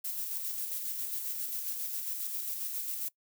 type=noise with tremolo; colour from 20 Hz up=violet; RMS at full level=-35 dBFS; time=0.04-3.09 s; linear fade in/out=10 ms; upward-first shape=square; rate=7.4 Hz; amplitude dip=30%; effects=noise-tail reverb RT60 0.1 s tail -22 dB re dry